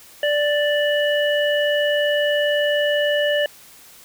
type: harmonic tone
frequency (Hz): 587.3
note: D5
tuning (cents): 0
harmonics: 1 / 3 / 5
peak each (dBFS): -18 / -23 / -25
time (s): 0.23-3.46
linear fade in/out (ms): 2
effects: white hiss -46 dBFS RMS until 4.04 s